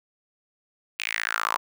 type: tone with high-pass filter sweep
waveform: sawtooth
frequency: 55.3 Hz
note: A1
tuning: 9 cents sharp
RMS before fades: -28 dBFS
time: 0.99-1.57 s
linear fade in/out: 0 ms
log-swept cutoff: 2600 to 990 Hz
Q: 4.8
effects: none